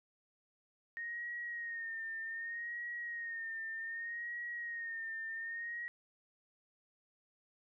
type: tone with vibrato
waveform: sine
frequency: 1853 Hz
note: A#6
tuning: 11 cents flat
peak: -39 dBFS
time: 0.97-5.88 s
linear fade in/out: 0 ms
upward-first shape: sine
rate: 0.65 Hz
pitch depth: 50 cents each way
effects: none